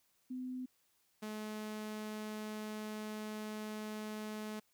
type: tone pair in turn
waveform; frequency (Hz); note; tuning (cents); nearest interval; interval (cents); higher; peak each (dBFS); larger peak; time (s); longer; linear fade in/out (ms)
sine / sawtooth; 254.3 / 214.1; C4 / A3; -49 / -47; minor third; 298; first; -39 / -37; second; 0.3-0.66 / 1.22-4.6; second; 10
effects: white hiss -75 dBFS RMS until 4.73 s